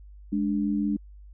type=tone pair together; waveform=sine; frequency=207.5 / 293.5 Hz; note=G#3 / D4; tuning=-1 / -1 cents; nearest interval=tritone; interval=600 cents; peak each=-25 / -27 dBFS; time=0.32-0.97 s; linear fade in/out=10 ms; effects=added 50 Hz sine -44 dBFS peak until 1.33 s